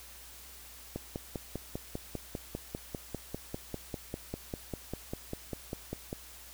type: click train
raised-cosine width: 2 ms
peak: -22 dBFS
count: 27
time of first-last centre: 0.96-6.129 s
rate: 5.03 Hz
effects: added 60 Hz sine -56 dBFS peak until 6.53 s + white hiss -51 dBFS RMS until 6.53 s